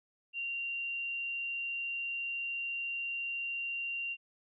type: tone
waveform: sine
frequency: 2767 Hz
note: F7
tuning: 17 cents flat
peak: -34 dBFS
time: 0.33-4.17 s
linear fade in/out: 50 ms
effects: none